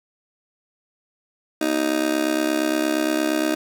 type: tone with amplitude modulation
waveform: 30% pulse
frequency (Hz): 311.4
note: D#4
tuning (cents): +2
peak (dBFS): -13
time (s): 1.61-3.55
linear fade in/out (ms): 5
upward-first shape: sine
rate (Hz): 68.6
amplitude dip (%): 85
effects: none